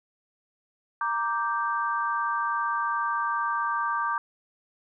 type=chord; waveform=sine; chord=G minor; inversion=first; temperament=equal; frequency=932.3 / 1174.7 / 1568 Hz; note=Bb5 / D6 / G6; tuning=0 / 0 / 0 cents; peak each=-30 / -27 / -31 dBFS; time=1.01-4.18 s; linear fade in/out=2 ms; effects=none